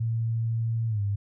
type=tone with pitch glide; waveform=sine; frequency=114.1 to 101.07 Hz; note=A#2 to G#2; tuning=-37 to -47 cents; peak=-24 dBFS; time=0-1.16 s; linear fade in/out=10 ms; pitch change=-210 cents; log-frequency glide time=0.88-1.01 s; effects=none